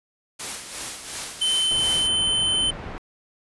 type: noise with tremolo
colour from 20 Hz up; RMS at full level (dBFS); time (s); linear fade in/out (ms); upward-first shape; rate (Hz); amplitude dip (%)
white; -30; 0.39-2.08; 10; sine; 2.8; 55
type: tone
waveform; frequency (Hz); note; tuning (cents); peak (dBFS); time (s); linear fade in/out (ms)
square; 3067; G7; -38; -20; 1.41-2.71; 10
type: low-pass noise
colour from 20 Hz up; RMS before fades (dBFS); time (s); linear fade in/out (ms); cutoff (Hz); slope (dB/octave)
pink; -35; 1.71-2.98; 0; 1900; 12
effects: resampled to 24000 Hz